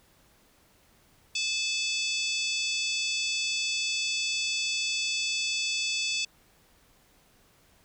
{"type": "harmonic tone with a mistuned harmonic", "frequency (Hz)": 867, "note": "A5", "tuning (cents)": -26, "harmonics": [3, 4, 5, 6, 7, 8, 9], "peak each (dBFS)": [-31, -33, -35, -37, -38, -39, -40], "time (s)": [1.35, 6.25], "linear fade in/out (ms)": 5, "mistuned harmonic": 5, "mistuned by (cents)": 93, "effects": ["pink hiss -62 dBFS RMS until 7.84 s"]}